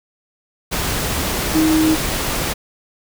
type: tone in noise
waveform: sine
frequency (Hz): 315.3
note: D#4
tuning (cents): +23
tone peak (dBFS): -12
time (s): 1.54-1.96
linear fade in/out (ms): 20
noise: pink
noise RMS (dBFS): -21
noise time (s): 0.71-2.54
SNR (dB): +6
effects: none